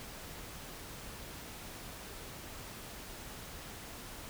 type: silence
effects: pink hiss -47 dBFS RMS until 4.29 s